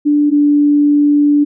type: tone pair in turn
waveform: sine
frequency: 293.7 / 291.8 Hz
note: D4 / D4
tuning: 0 / -11 cents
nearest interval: unison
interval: 11 cents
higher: first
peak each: -8 / -7 dBFS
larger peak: second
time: 0.05-0.31 / 0.31-1.45 s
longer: second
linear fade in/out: 20 ms
effects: none